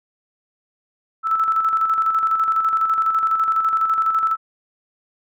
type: tone with tremolo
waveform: sine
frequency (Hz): 1316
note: E6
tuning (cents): -3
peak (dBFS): -14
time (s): 1.23-4.37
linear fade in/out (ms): 50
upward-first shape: square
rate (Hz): 12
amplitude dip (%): 45
effects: none